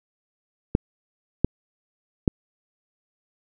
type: clicks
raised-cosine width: 3 ms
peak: -4 dBFS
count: 3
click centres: 0.751 / 1.446 / 2.278 s
effects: none